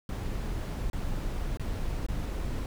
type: noise with dropouts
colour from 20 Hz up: brown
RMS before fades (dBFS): -32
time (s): 0.09-2.66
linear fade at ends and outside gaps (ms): 1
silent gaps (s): 0.9-0.931 / 1.572-1.596 / 2.065-2.085
effects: none